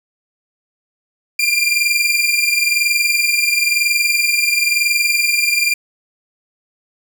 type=tone pair together; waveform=sawtooth; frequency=2379 / 2400 Hz; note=D7 / D7; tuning=+22 / +37 cents; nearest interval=unison; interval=15 cents; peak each=-13 dBFS; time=1.39-5.74 s; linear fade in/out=5 ms; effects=none